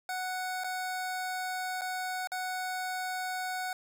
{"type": "tone with dropouts", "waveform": "25% pulse", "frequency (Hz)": 740, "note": "F#5", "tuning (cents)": 0, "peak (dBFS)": -29, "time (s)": [0.09, 3.73], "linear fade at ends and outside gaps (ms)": 2, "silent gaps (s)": [[0.637, 0.643], [1.811, 1.817], [2.273, 2.318]], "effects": []}